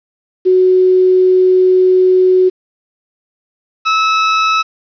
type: tone pair in turn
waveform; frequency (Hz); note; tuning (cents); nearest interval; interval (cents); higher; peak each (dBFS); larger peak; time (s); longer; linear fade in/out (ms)
sine / sawtooth; 370 / 1300.4; F#4 / E6; 0 / -24; octave + minor seventh; 2176; second; -6; neither; 0.45-2.5 / 3.85-4.63; first; 20
effects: resampled to 11025 Hz + 7-bit